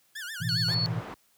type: tone with vibrato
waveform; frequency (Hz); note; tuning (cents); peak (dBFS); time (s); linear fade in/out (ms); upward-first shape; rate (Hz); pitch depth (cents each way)
sawtooth; 1600; G6; +35; -32; 0.15-0.75; 10; sine; 7.3; 210
type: chord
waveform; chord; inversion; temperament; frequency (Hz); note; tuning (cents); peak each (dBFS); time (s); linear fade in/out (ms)
sine; A suspended second; none; just; 110 / 123.75 / 165; A2 / B2 / E3; 0 / +4 / +2; -32; 0.4-1.01; 20
type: tone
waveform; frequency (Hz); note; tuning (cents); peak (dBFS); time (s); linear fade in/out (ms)
sine; 4402; C#8; -13; -26; 0.49-0.86; 0
type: low-pass noise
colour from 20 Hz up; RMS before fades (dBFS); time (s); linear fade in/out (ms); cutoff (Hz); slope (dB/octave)
white; -41; 0.68-1.14; 0; 1200; 12
effects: white hiss -66 dBFS RMS until 1.37 s + high-pass 60 Hz 12 dB/octave